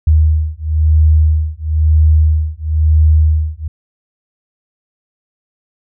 sine beating tone pair, 77.3 / 78.3 Hz, D#2 / D#2, -11 / +11 cents, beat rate 1 Hz, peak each -11 dBFS, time 0.07-3.68 s, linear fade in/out 5 ms, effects none

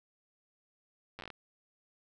slowing click train, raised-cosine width 0.3 ms, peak -28 dBFS, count 8, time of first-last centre 1.19-1.303 s, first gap 9 ms, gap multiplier 1.19, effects none

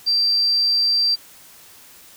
sine tone, 4699 Hz, D8, in tune, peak -15 dBFS, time 0.06-1.16 s, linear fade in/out 20 ms, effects white hiss -46 dBFS RMS until 2.16 s

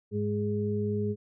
harmonic tone, 103.83 Hz, G#2, in tune, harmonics 1 / 2 / 4, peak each -31 / -31 / -31 dBFS, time 0.11-1.16 s, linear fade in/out 50 ms, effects none

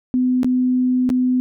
sine tone with dropouts, 252.7 Hz, B3, 40 cents sharp, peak -14 dBFS, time 0.14-1.4 s, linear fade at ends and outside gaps 0 ms, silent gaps 0.432-0.445 / 1.092-1.101 s, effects none

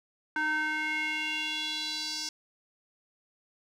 square tone with band-pass filter sweep, 308.2 Hz, D#4, 16 cents flat, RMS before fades -32 dBFS, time 0.36-2.29 s, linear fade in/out 2 ms, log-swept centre 1400 to 5300 Hz, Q 3.9, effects none

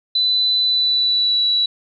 sine tone with pitch glide, 3999 to 3928 Hz, B7 to B7, +21 to -10 cents, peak -14 dBFS, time 0.15-1.66 s, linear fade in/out 5 ms, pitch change -31 cents, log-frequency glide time 0.61-1.45 s, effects none

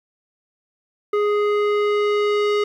square tone with low-pass filter sweep, 415.3 Hz, G#4, in tune, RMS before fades -19 dBFS, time 1.13-2.64 s, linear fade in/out 5 ms, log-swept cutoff 1600 to 3700 Hz, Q 0.96, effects 9-bit

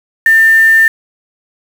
sine tone with quantisation, 1795 Hz, A6, 34 cents sharp, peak -4 dBFS, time 0.26-0.88 s, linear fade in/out 2 ms, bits 4, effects none

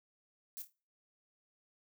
violet noise with echo, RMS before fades -44 dBFS, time 0.57-0.62 s, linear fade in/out 0 ms, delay 26 ms, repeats 4, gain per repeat -9 dB, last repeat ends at 0.724 s, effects noise-tail reverb RT60 0.4 s tail -25 dB re dry

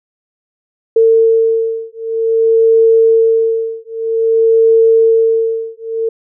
sine beating tone pair, 451.3 / 451.82 Hz, A4 / A4, +44 / +46 cents, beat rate 0.52 Hz, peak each -11 dBFS, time 0.96-6.09 s, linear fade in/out 5 ms, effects none

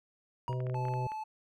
triangle tone with exponential decay, 953 Hz, A#5, 38 cents sharp, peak -30 dBFS, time 0.48-0.67 s, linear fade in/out 0 ms, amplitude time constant 41 ms
harmonic tone, 126.9 Hz, B2, 47 cents sharp, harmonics 1 / 3 / 4 / 5, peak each -32 / -42 / -44 / -46 dBFS, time 0.49-1.07 s, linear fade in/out 2 ms
clicks, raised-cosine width 0.5 ms, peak -32 dBFS, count 9, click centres 0.529 / 0.604 / 0.668 / 0.698 / 0.744 / 0.853 / 0.884 / 0.938 / 1.119 s
triangle tone, 868 Hz, A5, 24 cents flat, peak -34 dBFS, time 0.74-1.24 s, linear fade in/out 10 ms
effects none

